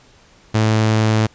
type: tone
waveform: sawtooth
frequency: 109.5 Hz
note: A2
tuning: 8 cents flat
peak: -9 dBFS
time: 0.54-1.27 s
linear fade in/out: 10 ms
effects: pink hiss -50 dBFS RMS until 1.34 s + resampled to 16000 Hz